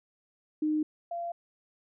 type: tone pair in turn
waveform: sine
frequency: 306.5 / 686.6 Hz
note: D#4 / F5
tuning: -26 / -30 cents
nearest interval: octave + major second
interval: 1396 cents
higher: second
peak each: -25 / -32 dBFS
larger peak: first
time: 0.62-0.83 / 1.11-1.32 s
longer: neither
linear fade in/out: 5 ms
effects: none